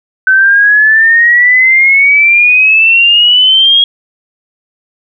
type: exponential sweep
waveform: sine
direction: up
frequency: 1521 to 3300 Hz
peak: -3 dBFS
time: 0.27-3.84 s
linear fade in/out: 2 ms
effects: none